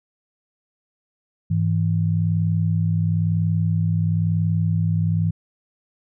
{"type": "tone pair together", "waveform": "sine", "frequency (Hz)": [102.1, 163.11], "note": ["G#2", "E3"], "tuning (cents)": [-29, -18], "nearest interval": "minor sixth", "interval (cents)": 811, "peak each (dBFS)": -20, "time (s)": [1.5, 5.31], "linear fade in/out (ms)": 10, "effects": []}